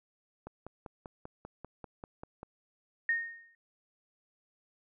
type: click train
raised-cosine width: 1 ms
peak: -29 dBFS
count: 11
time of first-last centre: 0.47-2.431 s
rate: 5.1 Hz
type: tone with exponential decay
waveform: sine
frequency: 1847 Hz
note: A#6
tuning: 16 cents flat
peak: -24 dBFS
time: 3.09-3.55 s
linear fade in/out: 2 ms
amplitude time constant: 98 ms
effects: none